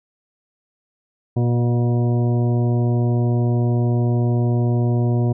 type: harmonic tone with a mistuned harmonic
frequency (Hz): 120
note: B2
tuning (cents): -49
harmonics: 1 / 2 / 3 / 4 / 5 / 6 / 8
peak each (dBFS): -16 / -24 / -26 / -34 / -33 / -34 / -40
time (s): 1.36-5.33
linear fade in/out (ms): 10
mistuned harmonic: 5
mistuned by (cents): +19
effects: none